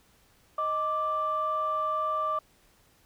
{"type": "tone pair together", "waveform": "sine", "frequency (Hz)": [623.4, 1174.7], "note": ["D#5", "D6"], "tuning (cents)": [3, 0], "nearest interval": "major seventh", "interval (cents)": 1097, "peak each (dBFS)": [-32, -26], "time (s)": [0.58, 2.39], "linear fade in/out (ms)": 5, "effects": ["tanh soft clip ceiling -20 dBFS", "pink hiss -63 dBFS RMS until 3.05 s"]}